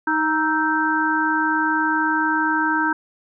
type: harmonic tone with a mistuned harmonic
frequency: 312.1 Hz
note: D#4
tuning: 5 cents sharp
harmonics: 1 / 3 / 4 / 5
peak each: -23 / -22 / -27 / -21 dBFS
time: 0.07-2.93 s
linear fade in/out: 5 ms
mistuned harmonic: 4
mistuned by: +88 cents
effects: none